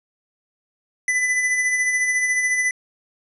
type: tone with tremolo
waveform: square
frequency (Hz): 2000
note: B6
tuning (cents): +21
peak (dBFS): -17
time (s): 1.08-2.71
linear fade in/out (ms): 2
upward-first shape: sine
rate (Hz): 14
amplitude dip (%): 40
effects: resampled to 24000 Hz + 8-bit